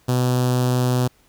sawtooth tone with notch filter, 125.3 Hz, B2, 25 cents sharp, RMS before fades -19 dBFS, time 0.08-1.08 s, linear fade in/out 10 ms, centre 2100 Hz, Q 1.1, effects pink hiss -58 dBFS RMS until 1.28 s

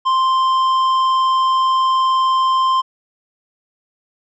triangle tone with tanh clipping, 1046.5 Hz, C6, in tune, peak -14 dBFS, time 0.05-2.82 s, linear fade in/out 20 ms, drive 12 dB, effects none

